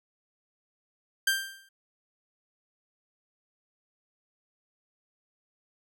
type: tone with exponential decay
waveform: sawtooth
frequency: 1580 Hz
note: G6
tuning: 13 cents sharp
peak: -17 dBFS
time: 1.27-1.69 s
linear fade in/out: 5 ms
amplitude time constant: 91 ms
effects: none